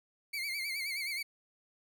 30% pulse tone with vibrato, 2202 Hz, C#7, 12 cents flat, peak -32 dBFS, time 0.33-1.23 s, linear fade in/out 10 ms, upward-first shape sine, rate 9.5 Hz, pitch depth 96 cents each way, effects none

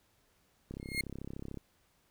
click train, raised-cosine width 3 ms, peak -29 dBFS, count 30, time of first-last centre 0.71-1.573 s, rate 33.6 Hz
35% pulse tone with exponential growth, 2141 Hz, C7, 39 cents sharp, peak -26 dBFS, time 0.79-1.01 s, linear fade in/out 5 ms, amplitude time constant 46 ms
effects pink hiss -71 dBFS RMS until 2.1 s

